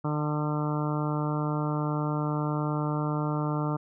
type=harmonic tone; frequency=150.1 Hz; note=D3; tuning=38 cents sharp; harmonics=1 / 2 / 3 / 4 / 5 / 6 / 7 / 8 / 9; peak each=-28 / -32 / -38 / -38 / -41 / -38 / -41 / -38 / -42 dBFS; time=0.04-3.77 s; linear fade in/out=10 ms; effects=none